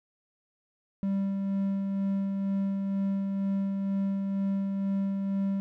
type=tone with tremolo; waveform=triangle; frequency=196 Hz; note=G3; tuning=in tune; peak=-23 dBFS; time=1.03-5.6 s; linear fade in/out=0 ms; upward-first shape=sine; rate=2.1 Hz; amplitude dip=30%; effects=none